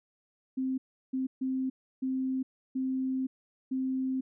sine tone bursts at uneven times, 261.6 Hz, C4, in tune, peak -28 dBFS, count 6, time 0.57-0.78 / 1.13-1.27 / 1.41-1.7 / 2.02-2.43 / 2.75-3.27 / 3.71-4.21 s, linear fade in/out 10 ms, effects none

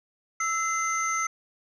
sine tone cluster, 1316 / 2061 / 6220 Hz, E6 / C7 / G8, -3 / -27 / -14 cents, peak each -26 / -29 / -30 dBFS, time 0.4-1.27 s, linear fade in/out 5 ms, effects tanh soft clip ceiling -19 dBFS

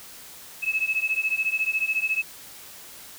sine beating tone pair, 2582 / 2596 Hz, E7 / E7, -37 / -27 cents, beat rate 14 Hz, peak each -26 / -25 dBFS, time 0.62-2.23 s, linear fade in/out 20 ms, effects white hiss -44 dBFS RMS until 3.18 s

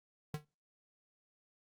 square tone with exponential decay, 150.6 Hz, D3, 44 cents sharp, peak -34 dBFS, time 0.34-0.45 s, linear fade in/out 2 ms, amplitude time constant 23 ms, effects noise-tail reverb RT60 0.3 s tail -24 dB re dry + Opus 48 kbps

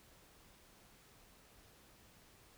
silence, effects pink hiss -64 dBFS RMS until 2.57 s

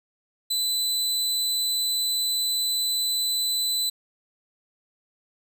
sawtooth tone, 4005 Hz, B7, 23 cents sharp, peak -20 dBFS, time 0.5-3.9 s, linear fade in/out 10 ms, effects none

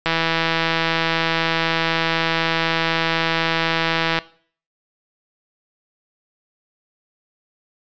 click train, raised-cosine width 0.3 ms, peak -3 dBFS, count 678, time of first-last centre 0.06-4.188 s, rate 164 Hz, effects noise-tail reverb RT60 0.5 s tail -20 dB re dry + resampled to 16000 Hz

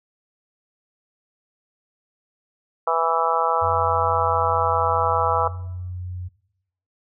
harmonic tone, 164.81 Hz, E3, in tune, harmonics 3 / 4 / 5 / 6 / 7 / 8, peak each -25 / -25 / -25 / -25 / -25 / -25 dBFS, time 2.87-5.48 s, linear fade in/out 5 ms
sine tone with pitch glide, 91.3 to 90.41 Hz, F#2 to F#2, -23 to -40 cents, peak -28 dBFS, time 3.61-6.29 s, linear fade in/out 20 ms, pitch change -17 cents, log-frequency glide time 4.16-5.4 s
effects noise-tail reverb RT60 0.8 s tail -19 dB re dry

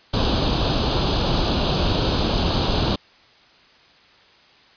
pink noise with comb filter, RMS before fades -20 dBFS, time 0.13-2.96 s, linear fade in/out 10 ms, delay 0.25 ms, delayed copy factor +0.8, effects white hiss -52 dBFS RMS until 4.76 s + resampled to 11025 Hz

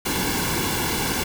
pink noise with comb filter, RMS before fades -24 dBFS, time 0.05-1.24 s, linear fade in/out 10 ms, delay 1.6 ms, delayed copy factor -0.65, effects none

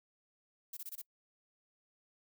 violet noise bursts, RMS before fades -44 dBFS, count 5, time 0.73-1.017 s, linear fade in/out 5 ms, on 39 ms, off 23 ms, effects noise-tail reverb RT60 0.1 s tail -25 dB re dry

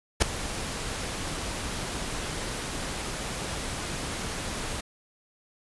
pink noise with ADSR envelope, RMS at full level -17 dBFS, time 0.2-4.81 s, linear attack 22 ms, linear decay 3 ms, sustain -16 dB, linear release 10 ms, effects resampled to 24000 Hz

